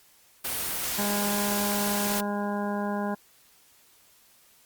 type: noise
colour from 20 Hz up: white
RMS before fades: -30 dBFS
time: 0.44-2.21 s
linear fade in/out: 10 ms
type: harmonic tone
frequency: 204.4 Hz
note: G#3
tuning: 27 cents flat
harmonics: 1 / 2 / 3 / 4 / 5 / 7 / 8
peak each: -29 / -36 / -35 / -35 / -37 / -42 / -42 dBFS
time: 0.98-3.15 s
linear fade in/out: 10 ms
effects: white hiss -59 dBFS RMS until 4.65 s + Opus 48 kbps